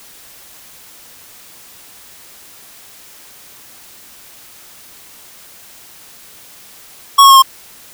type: tone with pitch steps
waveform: square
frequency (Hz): 1108.7 / 1094.7 / 1080.9 / 1067.2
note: C#6 / C#6 / C#6 / C6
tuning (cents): 0 / -22 / -44 / +34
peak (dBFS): -3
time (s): 7.18-7.424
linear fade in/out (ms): 10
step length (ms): 61
effects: white hiss -40 dBFS RMS until 7.93 s